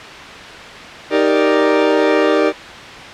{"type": "chord", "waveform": "40% pulse", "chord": "Eb major seventh", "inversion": "none", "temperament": "equal", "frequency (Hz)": [311.1, 392, 466.2, 587.3], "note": ["Eb4", "G4", "Bb4", "D5"], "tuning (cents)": [0, 0, 0, 0], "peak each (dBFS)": -16, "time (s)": [1.1, 2.53], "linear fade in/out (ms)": 50, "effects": ["white hiss -31 dBFS RMS until 3.13 s", "low-pass 3000 Hz 12 dB/octave"]}